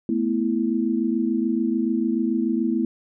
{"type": "chord", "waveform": "sine", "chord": "A suspended second", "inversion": "none", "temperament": "equal", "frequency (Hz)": [220, 246.9, 329.6], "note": ["A3", "B3", "E4"], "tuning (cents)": [0, 0, 0], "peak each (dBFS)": -24, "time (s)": [0.09, 2.85], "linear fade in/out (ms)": 2, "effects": []}